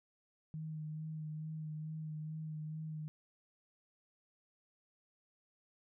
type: tone with vibrato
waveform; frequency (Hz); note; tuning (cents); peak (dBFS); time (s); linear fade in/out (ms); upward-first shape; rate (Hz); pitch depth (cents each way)
sine; 155.56; D#3; 0; -40; 0.54-3.08; 0; sine; 2.3; 22
effects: none